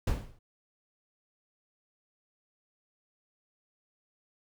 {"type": "noise with exponential decay", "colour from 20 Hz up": "brown", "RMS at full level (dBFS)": -23, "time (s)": [0.07, 0.39], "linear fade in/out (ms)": 5, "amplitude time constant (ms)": 69, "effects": []}